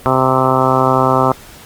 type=harmonic tone; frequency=130.6 Hz; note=C3; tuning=3 cents flat; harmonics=1 / 2 / 3 / 4 / 5 / 6 / 7 / 8 / 9 / 10; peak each=-19 / -19 / -19 / -19 / -19 / -19 / -19 / -19 / -19 / -19 dBFS; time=0.06-1.32 s; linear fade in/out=0 ms; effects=pink hiss -38 dBFS RMS until 1.65 s + Opus 32 kbps